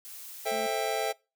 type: noise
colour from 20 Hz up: blue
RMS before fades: -44 dBFS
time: 0.05-0.51 s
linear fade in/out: 0 ms
type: chord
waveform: square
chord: A minor seventh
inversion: none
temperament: just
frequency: 440 / 528 / 660 / 792 Hz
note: A4 / C5 / E5 / G5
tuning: 0 / +16 / +2 / +18 cents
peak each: -34 / -37 / -33 / -33 dBFS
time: 0.45-1.13 s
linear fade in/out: 20 ms
type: tone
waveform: triangle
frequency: 220 Hz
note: A3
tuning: in tune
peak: -38 dBFS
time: 0.51-0.67 s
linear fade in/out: 10 ms
effects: noise-tail reverb RT60 0.3 s tail -25 dB re dry